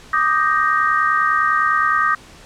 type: chord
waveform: sine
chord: Eb major seventh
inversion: third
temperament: equal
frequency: 1174.7 / 1244.5 / 1568 / 1864.7 Hz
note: D6 / Eb6 / G6 / Bb6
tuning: 0 / 0 / 0 / 0 cents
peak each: -21 / -17 / -21 / -21 dBFS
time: 0.13-2.15 s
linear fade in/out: 5 ms
effects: pink hiss -43 dBFS RMS until 2.45 s + low-pass 8000 Hz 12 dB/octave